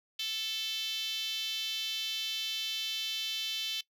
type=tone with high-pass filter; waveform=5% pulse; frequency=440 Hz; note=A4; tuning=in tune; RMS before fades=-35 dBFS; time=0.19-3.81 s; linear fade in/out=5 ms; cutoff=3200 Hz; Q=4.6; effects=noise-tail reverb RT60 0.1 s tail -20 dB re dry